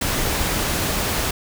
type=noise; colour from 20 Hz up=pink; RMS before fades=-22 dBFS; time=0.01-1.31 s; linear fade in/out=5 ms; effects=none